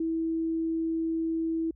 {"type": "tone", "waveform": "sine", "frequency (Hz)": 326.1, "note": "E4", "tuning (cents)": -19, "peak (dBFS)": -26, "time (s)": [0, 1.71], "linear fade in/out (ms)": 5, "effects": ["added 60 Hz sine -53 dBFS peak until 1.75 s"]}